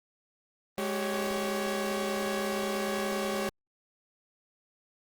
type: tone cluster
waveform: sawtooth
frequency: 208.3 / 386.2 / 556 Hz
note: G#3 / G4 / C#5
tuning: +5 / -26 / +5 cents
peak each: -30 dBFS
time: 0.78-3.49 s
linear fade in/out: 0 ms
effects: Opus 24 kbps